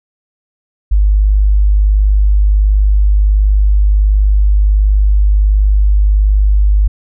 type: tone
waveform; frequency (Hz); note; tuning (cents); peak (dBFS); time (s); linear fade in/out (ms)
sine; 50.7; G#1; -41; -6; 0.91-6.88; 10
effects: none